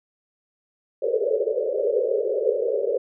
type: band-pass noise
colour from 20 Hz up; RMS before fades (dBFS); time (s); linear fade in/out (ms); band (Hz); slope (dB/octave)
pink; -23; 1.02-2.98; 10; 400 to 570; 96
effects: none